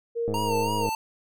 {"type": "tone with tremolo", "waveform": "sine", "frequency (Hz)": 466.2, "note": "A#4", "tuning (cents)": 0, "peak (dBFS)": -24, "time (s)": [0.15, 0.88], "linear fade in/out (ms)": 20, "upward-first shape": "sine", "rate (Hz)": 3, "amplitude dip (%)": 80}
{"type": "click train", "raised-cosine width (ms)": 2, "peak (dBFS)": -19, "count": 65, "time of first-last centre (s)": [0.28, 0.89], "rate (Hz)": 105}
{"type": "tone with vibrato", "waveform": "square", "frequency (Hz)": 920, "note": "A#5", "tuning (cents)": -23, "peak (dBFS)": -27, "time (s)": [0.34, 0.95], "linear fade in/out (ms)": 2, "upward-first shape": "sine", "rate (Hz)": 3.1, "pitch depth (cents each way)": 67}
{"effects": []}